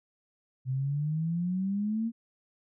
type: exponential sweep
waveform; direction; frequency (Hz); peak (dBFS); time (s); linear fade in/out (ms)
sine; up; 127.3 to 233.1; -27; 0.65-2.12; 50
effects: none